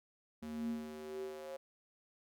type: tone with high-pass filter sweep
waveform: square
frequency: 76.6 Hz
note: D#2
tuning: 27 cents flat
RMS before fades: -43 dBFS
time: 0.42-1.57 s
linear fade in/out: 10 ms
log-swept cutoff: 180 to 540 Hz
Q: 7.7
effects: none